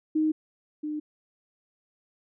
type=tone pair in turn; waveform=sine; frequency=311.1 / 302.2 Hz; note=D#4 / D4; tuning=0 / +50 cents; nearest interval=minor second; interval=50 cents; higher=first; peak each=-21 / -29 dBFS; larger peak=first; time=0.15-0.32 / 0.83-1 s; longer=neither; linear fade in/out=10 ms; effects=none